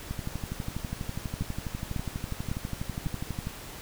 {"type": "two click trains", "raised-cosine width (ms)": 5, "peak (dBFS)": [-20, -18], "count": [42, 4], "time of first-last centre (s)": [[0.11, 3.471], [1.41, 3.067]], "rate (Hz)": [12.2, 1.81], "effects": ["pink hiss -43 dBFS RMS until 3.81 s"]}